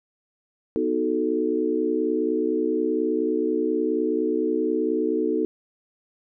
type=chord; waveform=sine; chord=B dominant seventh; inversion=none; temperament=equal; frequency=246.9 / 311.1 / 370 / 440 Hz; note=B3 / D#4 / F#4 / A4; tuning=0 / 0 / 0 / 0 cents; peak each=-29 / -25 / -27 / -25 dBFS; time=0.76-5.45 s; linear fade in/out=0 ms; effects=none